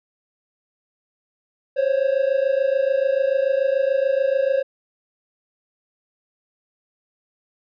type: tone pair together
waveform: triangle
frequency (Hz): 527.5 / 554.4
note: C5 / C#5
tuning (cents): +14 / 0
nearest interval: minor second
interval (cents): 86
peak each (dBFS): -18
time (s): 1.76-4.63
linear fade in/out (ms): 20
effects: resampled to 11025 Hz